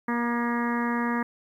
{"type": "harmonic tone with a mistuned harmonic", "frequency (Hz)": 237.4, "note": "A#3", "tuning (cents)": 32, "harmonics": [1, 2, 3, 4, 5, 6, 7, 8, 9], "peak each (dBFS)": [-26, -35, -40, -32, -34, -43, -35, -36, -43], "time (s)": [0.08, 1.23], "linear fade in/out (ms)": 5, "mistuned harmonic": 5, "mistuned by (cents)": 16, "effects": ["10-bit"]}